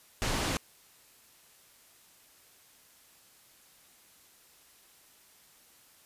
pink low-pass noise, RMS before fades -31 dBFS, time 0.22-0.57 s, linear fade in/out 0 ms, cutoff 8100 Hz, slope 12 dB/octave, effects white hiss -60 dBFS RMS until 6.05 s + resampled to 32000 Hz

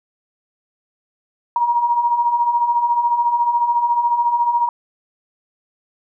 sine beating tone pair, 939 / 953 Hz, A#5 / A#5, +12 / +38 cents, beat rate 14 Hz, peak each -22 / -15 dBFS, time 1.56-4.69 s, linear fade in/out 2 ms, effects none

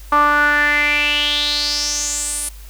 sawtooth tone with band-pass filter sweep, 293.7 Hz, D4, in tune, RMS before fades -17 dBFS, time 0.12-2.49 s, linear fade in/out 5 ms, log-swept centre 1100 to 10000 Hz, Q 5.9, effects added 50 Hz sine -34 dBFS peak until 2.69 s + white hiss -45 dBFS RMS until 2.69 s

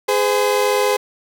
30% pulse tone pair together, 414.6 / 510 Hz, G#4 / C5, -3 / -44 cents, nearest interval major third, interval 359 cents, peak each -15 dBFS, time 0.08-0.97 s, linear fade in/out 10 ms, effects none

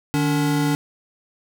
square tone pair together, 151.4 / 286.1 Hz, D#3 / D4, -47 / -45 cents, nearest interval major seventh, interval 1102 cents, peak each -22 / -21 dBFS, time 0.14-0.75 s, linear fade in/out 0 ms, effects 9-bit

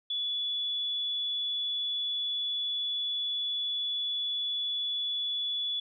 sine tone, 3427 Hz, A7, 46 cents flat, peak -29 dBFS, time 0.1-5.8 s, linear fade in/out 5 ms, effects none

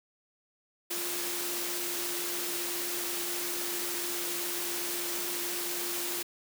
sine tone in noise, 349.2 Hz, F4, in tune, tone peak -40 dBFS, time 0.9-6.23 s, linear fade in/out 10 ms, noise white, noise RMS -34 dBFS, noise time 0.9-6.23 s, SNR -9 dB, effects high-pass 200 Hz 12 dB/octave

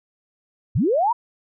sine linear sweep, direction up, 76.9 to 987.8 Hz, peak -16 dBFS, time 0.75-1.13 s, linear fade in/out 10 ms, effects none

